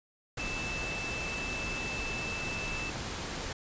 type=tone in noise; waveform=sine; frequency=2637 Hz; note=E7; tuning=in tune; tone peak=-36 dBFS; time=0.39-2.9 s; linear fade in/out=5 ms; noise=pink; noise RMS=-37 dBFS; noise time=0.37-3.53 s; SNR=-2 dB; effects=resampled to 16000 Hz